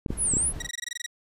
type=clicks; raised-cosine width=3 ms; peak=-15 dBFS; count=4; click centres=0.062 / 0.105 / 0.338 / 0.369 s
type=noise with tremolo; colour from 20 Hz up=brown; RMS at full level=-35 dBFS; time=0.08-0.7 s; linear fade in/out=50 ms; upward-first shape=sine; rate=6.6 Hz; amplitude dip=30%
type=linear two-way sweep; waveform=sine; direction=down then up; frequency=11090 to 7410 to 11090 Hz; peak=-22 dBFS; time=0.17-0.53 s; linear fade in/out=50 ms; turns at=0.35 s
type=tone bursts; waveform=15% pulse; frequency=1910 Hz; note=A#6; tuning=42 cents sharp; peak=-24 dBFS; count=11; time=0.6-1.063 s; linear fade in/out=5 ms; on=23 ms; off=21 ms
effects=resampled to 32000 Hz